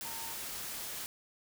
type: tone in noise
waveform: sine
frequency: 911 Hz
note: A#5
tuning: 40 cents flat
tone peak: -47 dBFS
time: 0.05-0.33 s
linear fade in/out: 0 ms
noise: white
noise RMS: -41 dBFS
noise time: 0.01-1.06 s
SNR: -9 dB
effects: none